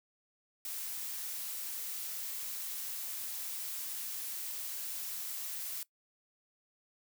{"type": "noise", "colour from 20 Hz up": "blue", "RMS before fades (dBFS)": -40, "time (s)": [0.65, 5.83], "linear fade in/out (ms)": 2, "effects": ["noise-tail reverb RT60 0.1 s tail -20 dB re dry"]}